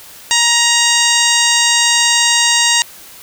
harmonic tone, 941 Hz, A#5, 16 cents sharp, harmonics 1 / 2 / 3 / 4 / 5 / 6 / 7 / 8 / 9, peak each -20 / -17 / -17 / -17 / -20 / -21 / -17 / -19 / -22 dBFS, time 0.31-2.82 s, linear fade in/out 0 ms, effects white hiss -37 dBFS RMS until 3.22 s

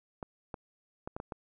clicks, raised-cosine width 1 ms, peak -24 dBFS, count 6, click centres 0.228 / 0.542 / 1.075 / 1.165 / 1.201 / 1.322 s, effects none

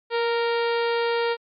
harmonic tone with a mistuned harmonic, 464.9 Hz, A#4, 5 cents flat, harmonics 1 / 2 / 3 / 4 / 5 / 6 / 7 / 8 / 9 / 10, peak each -22 / -28 / -32 / -34 / -36 / -38 / -39 / -40 / -41 / -42 dBFS, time 0.1-1.37 s, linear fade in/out 50 ms, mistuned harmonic 1, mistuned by +16 cents, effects MP3 64 kbps

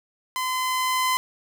sawtooth tone with level ramp, 1024 Hz, C6, 38 cents flat, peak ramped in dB -21 to -16 dBFS, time 0.36-1.17 s, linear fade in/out 0 ms, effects none

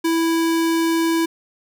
square tone, 329.6 Hz, E4, in tune, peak -17 dBFS, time 0.04-1.26 s, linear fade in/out 10 ms, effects none

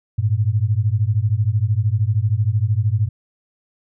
sine beating tone pair, 100.2 / 113.2 Hz, G2 / A2, +38 / +50 cents, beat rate 13 Hz, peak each -18 dBFS, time 0.18-3.09 s, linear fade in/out 10 ms, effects none

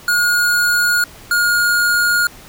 square tone pair in turn, 1438 / 1428.9 Hz, F#6 / F6, -50 / +39 cents, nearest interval unison, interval 11 cents, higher first, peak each -13 dBFS, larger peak neither, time 0.08-1.04 / 1.31-2.27 s, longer neither, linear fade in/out 2 ms, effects pink hiss -40 dBFS RMS until 2.48 s

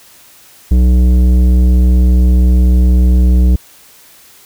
sine tone with tanh clipping, 61.74 Hz, B1, in tune, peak -7 dBFS, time 0.71-3.56 s, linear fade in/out 5 ms, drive 12 dB, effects white hiss -42 dBFS RMS until 4.45 s

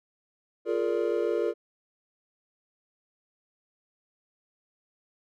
triangle chord, Bb dominant seventh, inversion second, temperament just, 349.6 / 419.5 / 466.2 / 582.7 Hz, F4 / Ab4 / Bb4 / D5, +2 / +17 / 0 / -14 cents, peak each -28 / -28 / -27 / -31 dBFS, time 0.65-1.54 s, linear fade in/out 50 ms, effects none

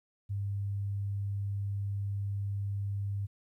sine tone, 100 Hz, G2, 35 cents sharp, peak -31 dBFS, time 0.29-3.27 s, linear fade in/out 20 ms, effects 12-bit

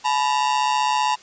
45% pulse ring-modulated tone, 924 Hz, A#5, 16 cents flat, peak -15 dBFS, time 0.04-1.16 s, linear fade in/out 20 ms, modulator 67.7 Hz, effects white hiss -47 dBFS RMS until 1.22 s + resampled to 16000 Hz

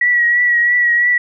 sine tone with vibrato, 1927 Hz, B6, 43 cents flat, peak -10 dBFS, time 0.01-1.18 s, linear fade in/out 5 ms, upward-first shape triangle, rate 3 Hz, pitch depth 36 cents each way, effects none

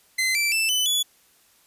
sawtooth tone with pitch steps, 2056 / 2335 / 2651 / 3010 / 3418 Hz, C7 / D7 / E7 / F#7 / G#7, -31 / -11 / +9 / +29 / +49 cents, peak -17 dBFS, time 0.18-1.03 s, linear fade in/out 10 ms, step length 170 ms, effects white hiss -59 dBFS RMS until 1.66 s + resampled to 32000 Hz

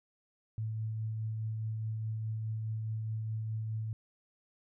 sine tone with tremolo, 110 Hz, A2, in tune, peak -32 dBFS, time 0.58-3.93 s, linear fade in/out 0 ms, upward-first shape triangle, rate 4.8 Hz, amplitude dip 25%, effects none

